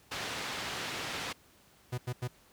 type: low-pass noise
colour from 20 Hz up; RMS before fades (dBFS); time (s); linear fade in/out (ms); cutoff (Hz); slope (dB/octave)
white; -38; 0.11-1.33; 10; 3600; 12
type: tone bursts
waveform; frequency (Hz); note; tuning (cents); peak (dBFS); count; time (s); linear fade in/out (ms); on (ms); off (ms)
45% pulse; 123.47; B2; 0; -32; 3; 1.92-2.278; 10; 60; 89
effects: pink hiss -62 dBFS RMS until 2.52 s + high-pass 60 Hz 12 dB/octave